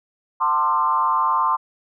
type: tone with frequency modulation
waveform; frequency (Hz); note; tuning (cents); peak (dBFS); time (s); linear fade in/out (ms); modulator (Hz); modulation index
sine; 1046.5; C6; 0; -16; 0.4-1.57; 20; 148; 1.1
effects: none